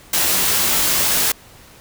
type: noise with comb filter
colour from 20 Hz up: white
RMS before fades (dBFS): -17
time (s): 0.13-1.32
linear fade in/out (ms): 5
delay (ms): 19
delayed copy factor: -0.55
effects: pink hiss -45 dBFS RMS until 1.8 s